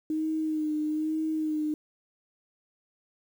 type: tone with vibrato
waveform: sine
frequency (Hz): 309.9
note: D#4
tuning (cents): -7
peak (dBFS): -26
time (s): 0.1-1.74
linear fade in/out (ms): 2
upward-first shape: sine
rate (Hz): 1.1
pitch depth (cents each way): 32
effects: 9-bit